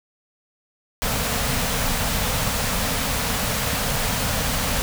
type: band-stop noise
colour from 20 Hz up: pink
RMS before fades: -23 dBFS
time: 1.02-4.82 s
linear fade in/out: 0 ms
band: 280 to 430 Hz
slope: 96 dB/octave
effects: none